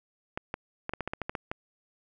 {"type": "clicks", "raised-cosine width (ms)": 0.5, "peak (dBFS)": -17, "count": 11, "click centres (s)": [0.375, 0.541, 0.894, 0.936, 1.007, 1.076, 1.135, 1.217, 1.295, 1.352, 1.515], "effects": []}